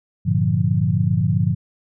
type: chord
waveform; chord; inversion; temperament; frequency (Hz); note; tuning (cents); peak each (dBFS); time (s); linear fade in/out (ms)
sine; G minor seventh; none; equal with one note detuned; 99.48 / 116.54 / 146.83 / 174.61; G2 / Bb2 / D3 / F3; +26 / 0 / 0 / 0; -21; 0.25-1.55; 20
effects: none